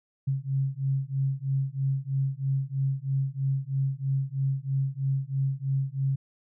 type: beating tone pair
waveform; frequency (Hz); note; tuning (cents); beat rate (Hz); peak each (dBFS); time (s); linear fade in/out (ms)
sine; 134.2 / 137.3; C3 / C#3; +44 / -16; 3.1; -28 / -28; 0.27-6.16; 10
effects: none